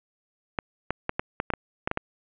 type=clicks; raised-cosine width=0.5 ms; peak=-10 dBFS; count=10; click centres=0.588 / 0.906 / 1.094 / 1.195 / 1.401 / 1.503 / 1.537 / 1.875 / 1.914 / 1.974 s; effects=resampled to 8000 Hz + 7-bit